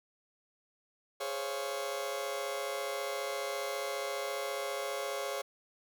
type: chord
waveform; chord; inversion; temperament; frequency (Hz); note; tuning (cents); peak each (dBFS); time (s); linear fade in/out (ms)
sawtooth; Db major seventh; second; just; 415.8 / 519.7 / 554.4 / 693; Ab4 / C5 / Db5 / F5; +2 / -12 / 0 / -14; -37 / -39 / -33 / -39; 1.2-5.42; 10
effects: none